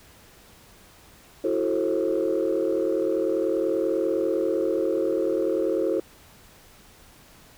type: chord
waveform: sine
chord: F# half-diminished seventh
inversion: third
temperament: equal with one note detuned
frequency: 329.6 / 370 / 440 / 534.9 Hz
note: E4 / F#4 / A4 / C5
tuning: 0 / 0 / 0 / +38 cents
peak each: -26 dBFS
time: 1.44-6 s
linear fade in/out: 5 ms
effects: tanh soft clip ceiling -15 dBFS + pink hiss -52 dBFS RMS until 7.57 s